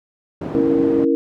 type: band-pass noise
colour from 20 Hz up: white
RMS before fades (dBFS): -27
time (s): 0.41-1.05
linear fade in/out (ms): 5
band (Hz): 130 to 390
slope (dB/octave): 12
type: chord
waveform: sine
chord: A# diminished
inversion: first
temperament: equal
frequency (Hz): 277.2 / 329.6 / 466.2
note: C#4 / E4 / A#4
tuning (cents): 0 / 0 / 0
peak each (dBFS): -18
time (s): 0.55-1.15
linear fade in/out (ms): 0
effects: none